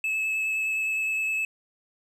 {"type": "tone with vibrato", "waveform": "triangle", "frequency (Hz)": 2600, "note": "E7", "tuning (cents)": -24, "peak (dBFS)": -23, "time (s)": [0.04, 1.45], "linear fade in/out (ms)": 2, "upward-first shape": "sine", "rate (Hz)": 9.7, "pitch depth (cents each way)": 12, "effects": []}